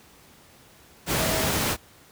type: tone in noise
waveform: sine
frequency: 643 Hz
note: E5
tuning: 43 cents flat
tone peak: -29 dBFS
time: 1.17-1.5 s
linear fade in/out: 50 ms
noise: pink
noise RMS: -24 dBFS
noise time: 1.06-1.77 s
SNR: -8 dB
effects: pink hiss -53 dBFS RMS until 2.11 s + high-pass 60 Hz 12 dB/octave